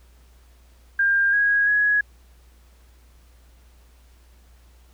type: tone with pitch steps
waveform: sine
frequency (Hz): 1601 / 1649 / 1674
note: G6 / G#6 / G#6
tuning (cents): +36 / -13 / +13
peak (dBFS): -16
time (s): 0.99-2.01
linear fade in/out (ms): 5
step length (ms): 340
effects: added 60 Hz sine -50 dBFS peak until 4.93 s + pink hiss -60 dBFS RMS until 4.93 s